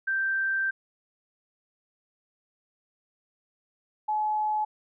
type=tone pair in turn; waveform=sine; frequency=1567 / 852.9 Hz; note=G6 / G#5; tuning=-1 / +46 cents; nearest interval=major seventh; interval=1053 cents; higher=first; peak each=-24 dBFS; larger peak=neither; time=0.07-0.71 / 4.08-4.65 s; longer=first; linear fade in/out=10 ms; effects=none